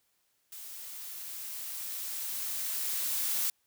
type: noise with level ramp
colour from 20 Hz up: blue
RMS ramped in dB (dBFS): -45 to -30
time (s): 0.52-3.5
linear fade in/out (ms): 2
effects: white hiss -74 dBFS RMS until 3.66 s